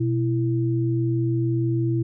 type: tone pair together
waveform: sine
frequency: 123.3 / 332.3 Hz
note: B2 / E4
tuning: -2 / +14 cents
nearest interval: octave + perfect fourth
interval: 1716 cents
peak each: -21 / -24 dBFS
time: 0-2.03 s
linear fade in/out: 10 ms
effects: none